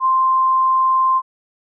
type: tone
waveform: sine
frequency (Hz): 1046.5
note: C6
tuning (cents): 0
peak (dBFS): -12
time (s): 0-1.22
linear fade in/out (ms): 50
effects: none